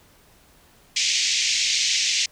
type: band-pass noise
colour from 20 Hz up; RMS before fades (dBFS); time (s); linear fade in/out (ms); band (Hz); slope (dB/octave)
white; -22; 0.96-2.26; 5; 2100 to 6800; 48
effects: pink hiss -55 dBFS RMS until 2.31 s